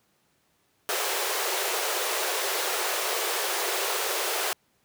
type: high-pass noise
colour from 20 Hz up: pink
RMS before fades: -28 dBFS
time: 0.89-4.53 s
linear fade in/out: 0 ms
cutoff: 360 Hz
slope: 96 dB/octave
effects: pink hiss -68 dBFS RMS until 4.84 s + high-pass 100 Hz 12 dB/octave

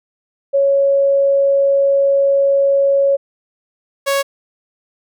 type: tone pair in turn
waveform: sine / sawtooth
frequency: 554.4 / 554.4 Hz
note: C#5 / C#5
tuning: 0 / 0 cents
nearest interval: unison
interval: 0 cents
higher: neither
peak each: -10 dBFS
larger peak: neither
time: 0.53-3.17 / 4.06-4.23 s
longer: first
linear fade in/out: 20 ms
effects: none

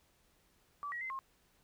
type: tone with pitch steps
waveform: sine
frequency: 1155 / 1913 / 2065 / 1071 Hz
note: D6 / A#6 / C7 / C6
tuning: -29 / +44 / -23 / +40 cents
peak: -38 dBFS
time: 0.83-1.19 s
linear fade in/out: 0 ms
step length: 90 ms
effects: pink hiss -71 dBFS RMS until 1.63 s

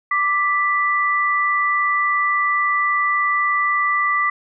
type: tone pair together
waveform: sine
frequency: 1174.7 / 1977.1 Hz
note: D6 / B6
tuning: 0 / +1 cents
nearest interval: major sixth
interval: 901 cents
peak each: -18 / -19 dBFS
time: 0.11-4.3 s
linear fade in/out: 5 ms
effects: none

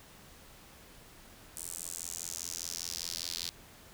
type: tone with high-pass filter sweep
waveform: square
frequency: 42.5 Hz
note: F1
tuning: 46 cents flat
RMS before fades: -40 dBFS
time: 1.56-3.5 s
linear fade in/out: 10 ms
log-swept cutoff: 8700 to 4300 Hz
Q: 2.8
effects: pink hiss -55 dBFS RMS until 3.93 s

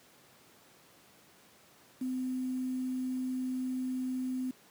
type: tone with quantisation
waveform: sine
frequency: 256.3 Hz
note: C4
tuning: 36 cents flat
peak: -31 dBFS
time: 2.01-4.51 s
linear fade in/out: 5 ms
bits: 9
effects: pink hiss -60 dBFS RMS until 4.7 s + high-pass 150 Hz 12 dB/octave

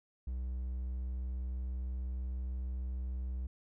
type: tone with pitch glide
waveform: triangle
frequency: 62.8 to 63.27 Hz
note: B1 to B1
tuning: +30 to +43 cents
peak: -33 dBFS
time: 0.27-3.47 s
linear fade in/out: 5 ms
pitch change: +13 cents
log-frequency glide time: 0.44-2.6 s
effects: none

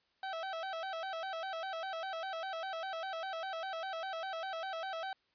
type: tone with vibrato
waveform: 30% pulse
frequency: 709 Hz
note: F5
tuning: 26 cents sharp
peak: -35 dBFS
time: 0.23-5.13 s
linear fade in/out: 2 ms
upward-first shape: square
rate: 5 Hz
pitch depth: 140 cents each way
effects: white hiss -75 dBFS RMS until 5.34 s + resampled to 11025 Hz

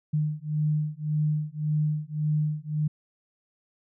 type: beating tone pair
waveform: sine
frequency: 151 / 152.8 Hz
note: D3 / D#3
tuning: +48 / -31 cents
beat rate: 1.8 Hz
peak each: -27 dBFS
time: 0.13-2.88 s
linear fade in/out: 10 ms
effects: none

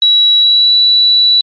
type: tone with pitch glide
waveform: sine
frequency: 3900 to 3943 Hz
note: B7 to B7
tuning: -23 to -4 cents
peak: -5 dBFS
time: 0.02-1.41 s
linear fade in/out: 2 ms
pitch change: +19 cents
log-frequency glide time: 0.39-0.73 s
effects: MP3 32 kbps

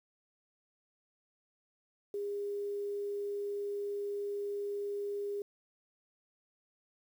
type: tone with quantisation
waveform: sine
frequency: 406.4 Hz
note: G#4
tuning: 38 cents flat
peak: -34 dBFS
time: 2.14-5.42 s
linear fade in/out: 2 ms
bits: 10
effects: none

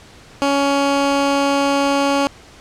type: tone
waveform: 15% pulse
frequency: 279.6 Hz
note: C#4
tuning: 15 cents sharp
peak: -8 dBFS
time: 0.42-2.27 s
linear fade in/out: 0 ms
effects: pink hiss -43 dBFS RMS until 2.6 s + low-pass 7000 Hz 12 dB/octave

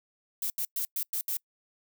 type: noise bursts at uneven times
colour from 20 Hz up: violet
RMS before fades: -31 dBFS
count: 6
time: 0.42-0.5 / 0.58-0.65 / 0.76-0.85 / 0.96-1.03 / 1.13-1.21 / 1.28-1.37 s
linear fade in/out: 2 ms
effects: noise-tail reverb RT60 0.1 s tail -26 dB re dry

